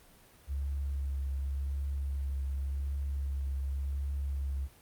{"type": "tone with vibrato", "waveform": "sine", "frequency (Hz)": 68.9, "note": "C#2", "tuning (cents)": -10, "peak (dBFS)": -31, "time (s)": [0.47, 4.69], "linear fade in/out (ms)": 50, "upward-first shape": "triangle", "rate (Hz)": 0.89, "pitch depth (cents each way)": 25, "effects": ["pink hiss -59 dBFS RMS until 4.81 s", "Opus 32 kbps"]}